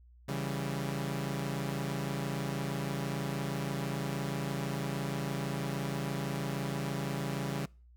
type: chord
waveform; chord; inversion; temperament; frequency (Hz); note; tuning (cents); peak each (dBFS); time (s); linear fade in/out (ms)
sawtooth; C# diminished; none; equal; 138.59 / 164.81 / 196; C#3 / E3 / G3; 0 / 0 / 0; -31 / -36 / -35; 0.28-7.66; 10
effects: noise-tail reverb RT60 0.4 s tail -25 dB re dry + added 60 Hz sine -55 dBFS peak until 7.96 s